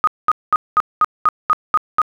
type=tone bursts; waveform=sine; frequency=1244.5 Hz; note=D#6; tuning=in tune; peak=-9 dBFS; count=9; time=0.04-2.017 s; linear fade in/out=0 ms; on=33 ms; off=210 ms; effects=8-bit

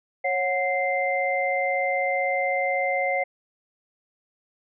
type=tone cluster; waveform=sine; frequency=548 / 732 / 2085 Hz; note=C#5 / F#5 / C7; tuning=-20 / -19 / -7 cents; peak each=-26 dBFS; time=0.24-3.24 s; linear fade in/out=10 ms; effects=none

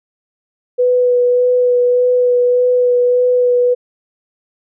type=tone with vibrato; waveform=sine; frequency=493.9 Hz; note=B4; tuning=in tune; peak=-9 dBFS; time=0.78-3.75 s; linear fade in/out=20 ms; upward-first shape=sine; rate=1.7 Hz; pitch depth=13 cents each way; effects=none

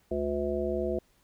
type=harmonic tone; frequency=72 Hz; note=D2; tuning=34 cents flat; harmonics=1 / 3 / 5 / 7 / 9; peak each=-37 / -36 / -31 / -34 / -34 dBFS; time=0.11-0.99 s; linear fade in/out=5 ms; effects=pink hiss -67 dBFS RMS until 1.23 s

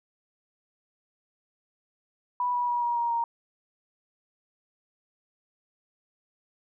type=tone with pitch steps; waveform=sine; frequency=983 / 972.8 / 962.8 / 952.8 / 943 / 933.2 Hz; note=B5 / B5 / B5 / A#5 / A#5 / A#5; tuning=-8 / -26 / -44 / +38 / +20 / +2 cents; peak=-24 dBFS; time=2.4-3.24 s; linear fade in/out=2 ms; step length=140 ms; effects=none

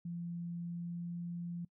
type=tone with pitch glide; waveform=sine; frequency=171.6 to 172.59 Hz; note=F3 to F3; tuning=-30 to -20 cents; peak=-38 dBFS; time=0.05-1.65 s; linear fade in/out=5 ms; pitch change=+10 cents; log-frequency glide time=0.58-1.16 s; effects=noise-tail reverb RT60 0.1 s tail -23 dB re dry

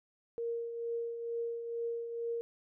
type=tone with tremolo; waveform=sine; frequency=466.2 Hz; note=A#4; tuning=in tune; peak=-32 dBFS; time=0.38-2.41 s; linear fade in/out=0 ms; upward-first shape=triangle; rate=2.2 Hz; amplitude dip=55%; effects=none

